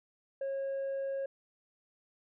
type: tone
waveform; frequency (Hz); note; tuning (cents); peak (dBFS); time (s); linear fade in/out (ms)
sine; 545; C#5; -29; -30; 0.41-1.26; 5
effects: tanh soft clip ceiling -32 dBFS